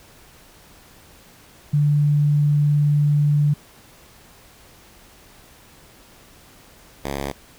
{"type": "tone pair in turn", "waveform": ["sine", "5% pulse"], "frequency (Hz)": [146.83, 69.62], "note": ["D3", "C#2"], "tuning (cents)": [0, 8], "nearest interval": "octave + minor second", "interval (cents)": 1292, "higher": "first", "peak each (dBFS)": [-14, -14], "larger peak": "neither", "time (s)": [[1.73, 3.54], [7.04, 7.32]], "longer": "first", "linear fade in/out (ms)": 10, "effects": ["pink hiss -49 dBFS RMS until 7.58 s"]}